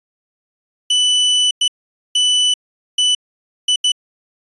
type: tone bursts at uneven times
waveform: 40% pulse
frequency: 2985 Hz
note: F#7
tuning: 15 cents sharp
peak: -11 dBFS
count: 6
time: 0.9-1.51 / 1.61-1.68 / 2.15-2.54 / 2.98-3.15 / 3.68-3.76 / 3.84-3.92 s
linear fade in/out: 5 ms
effects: resampled to 24000 Hz